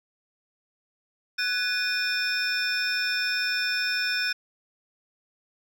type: tone cluster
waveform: triangle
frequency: 1489 / 1676 / 2458 / 3601 / 5320 Hz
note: F#6 / G#6 / D#7 / A7 / E8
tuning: +11 / +15 / -22 / +39 / +15 cents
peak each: -27 / -32 / -29 / -34 / -28 dBFS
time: 1.38-4.33 s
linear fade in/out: 10 ms
effects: none